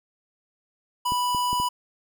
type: tone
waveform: square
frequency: 986 Hz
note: B5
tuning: 3 cents flat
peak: -23 dBFS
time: 1.05-1.69 s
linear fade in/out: 10 ms
type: clicks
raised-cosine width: 3 ms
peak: -21 dBFS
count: 4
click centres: 1.121 / 1.348 / 1.53 / 1.6 s
effects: none